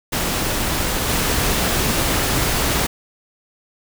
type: noise with level steps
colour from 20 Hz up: pink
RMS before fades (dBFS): -21 / -19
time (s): 0.12-2.87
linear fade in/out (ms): 10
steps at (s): 1.09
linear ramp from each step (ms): 5
effects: none